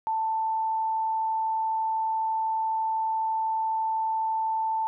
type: tone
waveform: sine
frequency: 886 Hz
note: A5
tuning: 12 cents sharp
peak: -24 dBFS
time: 0.07-4.87 s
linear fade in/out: 0 ms
effects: none